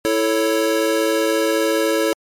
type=chord; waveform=square; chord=A major; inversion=second; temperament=equal; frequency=329.6 / 440 / 554.4 Hz; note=E4 / A4 / C#5; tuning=0 / 0 / 0 cents; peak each=-21 dBFS; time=0.05-2.13 s; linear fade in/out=0 ms; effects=MP3 64 kbps